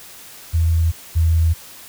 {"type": "tone pair in turn", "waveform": "sine", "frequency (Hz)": [82.41, 81.79], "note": ["E2", "E2"], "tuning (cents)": [0, -13], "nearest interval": "unison", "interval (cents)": 13, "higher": "first", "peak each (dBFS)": [-13, -12], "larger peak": "second", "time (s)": [[0.53, 0.92], [1.15, 1.54]], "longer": "neither", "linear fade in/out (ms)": 20, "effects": ["white hiss -40 dBFS RMS until 1.88 s"]}